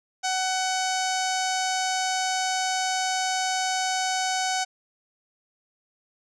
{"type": "tone with low-pass filter", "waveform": "sawtooth", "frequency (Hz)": 750, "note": "F#5", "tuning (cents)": 23, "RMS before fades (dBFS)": -26, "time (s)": [0.23, 4.65], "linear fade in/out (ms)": 20, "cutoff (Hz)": 6400, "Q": 3.2, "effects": []}